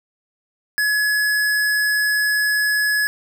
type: tone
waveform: square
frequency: 1695 Hz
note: G#6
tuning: 35 cents sharp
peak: -17 dBFS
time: 0.78-3.07 s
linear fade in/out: 0 ms
effects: none